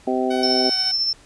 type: harmonic tone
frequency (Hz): 128.5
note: C3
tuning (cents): -31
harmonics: 2 / 3 / 4 / 5 / 6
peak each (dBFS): -23 / -23 / -29 / -26 / -26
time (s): 0.07-0.7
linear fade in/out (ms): 5
type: tone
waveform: 10% pulse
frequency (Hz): 752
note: F#5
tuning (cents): +28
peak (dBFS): -21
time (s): 0.3-0.92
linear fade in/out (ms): 10
type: tone with tremolo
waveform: sine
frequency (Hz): 5340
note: E8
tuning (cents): +22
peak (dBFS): -17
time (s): 0.43-1.13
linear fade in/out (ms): 2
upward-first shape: sine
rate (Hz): 14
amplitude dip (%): 35
effects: pink hiss -50 dBFS RMS until 1.25 s + resampled to 22050 Hz